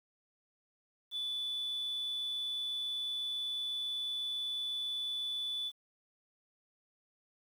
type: tone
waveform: sine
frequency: 3474 Hz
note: A7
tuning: 23 cents flat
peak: -33 dBFS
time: 1.11-5.72 s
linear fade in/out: 50 ms
effects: tanh soft clip ceiling -31 dBFS + 10-bit